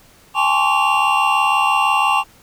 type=tone cluster; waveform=triangle; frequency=800 / 866 / 1063 / 1141 / 2770 Hz; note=G5 / A5 / C6 / C#6 / F7; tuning=+35 / -28 / +27 / +50 / -15 cents; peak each=-18 dBFS; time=0.34-2.24 s; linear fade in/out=50 ms; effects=pink hiss -49 dBFS RMS until 2.42 s